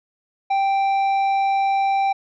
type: tone with tanh clipping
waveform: sine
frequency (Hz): 784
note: G5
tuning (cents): 0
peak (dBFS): -18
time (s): 0.5-2.13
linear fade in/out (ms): 10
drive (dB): 8
effects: none